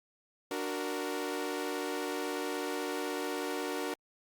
sawtooth chord, D augmented, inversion none, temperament equal, 293.7 / 370 / 466.2 Hz, D4 / F#4 / A#4, 0 / 0 / 0 cents, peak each -34 dBFS, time 0.51-3.94 s, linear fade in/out 2 ms, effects Opus 48 kbps

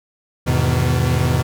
40% pulse chord, E major seventh, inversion none, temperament equal with one note detuned, 82.41 / 103.83 / 126.21 / 155.56 Hz, E2 / G#2 / B2 / D#3, 0 / 0 / +38 / 0 cents, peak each -20 / -22 / -17 / -22 dBFS, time 0.46-1.43 s, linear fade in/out 20 ms, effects none

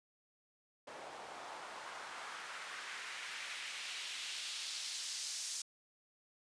white noise with band-pass filter sweep, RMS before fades -45 dBFS, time 0.87-5.62 s, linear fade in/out 5 ms, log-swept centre 620 to 6100 Hz, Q 1.4, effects resampled to 22050 Hz

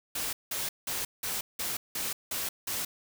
white noise bursts, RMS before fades -33 dBFS, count 8, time 0.15-2.85 s, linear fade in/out 5 ms, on 180 ms, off 180 ms, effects none

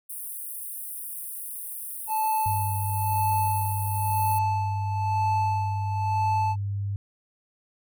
pink high-pass noise, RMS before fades -36 dBFS, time 0.09-4.39 s, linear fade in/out 10 ms, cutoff 9000 Hz, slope 96 dB/octave
triangle tone with tremolo, 875 Hz, A5, 10 cents flat, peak -20 dBFS, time 2.07-6.56 s, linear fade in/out 50 ms, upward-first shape sine, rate 1 Hz, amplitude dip 65%
sine tone, 100 Hz, G2, 35 cents sharp, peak -26 dBFS, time 2.46-6.96 s, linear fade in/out 0 ms
effects none

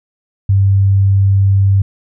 sine tone, 98 Hz, G2, in tune, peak -7 dBFS, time 0.49-1.82 s, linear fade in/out 5 ms, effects none

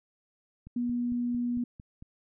click train, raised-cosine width 5 ms, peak -33 dBFS, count 7, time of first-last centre 0.67-2.024 s, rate 4.43 Hz
sine tone, 242 Hz, B3, 35 cents flat, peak -27 dBFS, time 0.76-1.64 s, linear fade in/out 5 ms
effects none

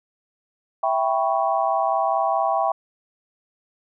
sine chord, C# half-diminished seventh, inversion first, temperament equal, 659.3 / 784 / 987.8 / 1108.7 Hz, E5 / G5 / B5 / C#6, 0 / 0 / 0 / 0 cents, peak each -23 / -22 / -27 / -26 dBFS, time 0.83-2.72 s, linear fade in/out 5 ms, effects none

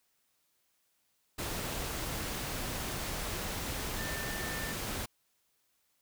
sine tone in noise, 1788 Hz, A6, 27 cents sharp, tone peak -41 dBFS, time 3.98-4.73 s, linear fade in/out 10 ms, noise pink, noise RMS -37 dBFS, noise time 1.38-5.06 s, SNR -7 dB, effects white hiss -75 dBFS RMS until 6.01 s

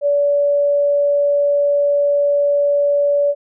sine tone, 574 Hz, D5, 40 cents flat, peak -12 dBFS, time 0.01-3.35 s, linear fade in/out 50 ms, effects none

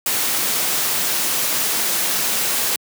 white noise, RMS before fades -20 dBFS, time 0.06-2.76 s, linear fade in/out 2 ms, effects high-pass 150 Hz 12 dB/octave

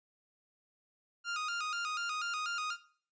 sawtooth tone with vibrato, 1318.5 Hz, E6, in tune, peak -31 dBFS, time 1.24-2.77 s, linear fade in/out 50 ms, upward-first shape square, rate 4.1 Hz, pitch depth 100 cents each way, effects noise-tail reverb RT60 0.5 s tail -17 dB re dry + resampled to 16000 Hz

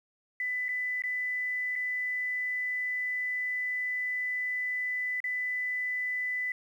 sine tone with dropouts, 1997 Hz, B6, 19 cents sharp, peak -29 dBFS, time 0.4-6.52 s, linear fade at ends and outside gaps 2 ms, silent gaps 0.684-0.689 / 1.021-1.037 / 1.756-1.76 / 5.203-5.241 s, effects 10-bit

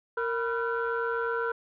sine tone cluster, 462.9 / 983 / 1378 / 1506 Hz, A#4 / B5 / F6 / F#6, -12 / -8 / -24 / +30 cents, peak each -29 / -34 / -32 / -34 dBFS, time 0.17-1.52 s, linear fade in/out 5 ms, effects tanh soft clip ceiling -19 dBFS

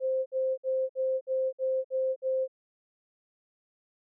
sine tone bursts, 523.3 Hz, C5, in tune, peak -25 dBFS, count 8, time 0-2.479 s, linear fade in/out 50 ms, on 260 ms, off 57 ms, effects none

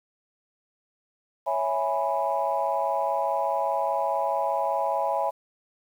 sine chord, C# minor seventh, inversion none, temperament equal, 554.4 / 659.3 / 830.6 / 987.8 Hz, C#5 / E5 / G#5 / B5, 0 / 0 / 0 / 0 cents, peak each -29 / -28 / -27 / -29 dBFS, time 1.46-5.31 s, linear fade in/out 20 ms, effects tanh soft clip ceiling -13 dBFS + 9-bit

